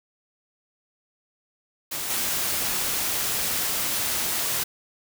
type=noise with level steps; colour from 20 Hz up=white; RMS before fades=-30 / -26 dBFS; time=1.91-4.64 s; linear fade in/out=10 ms; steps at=2.1 s; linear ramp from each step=2 ms; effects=none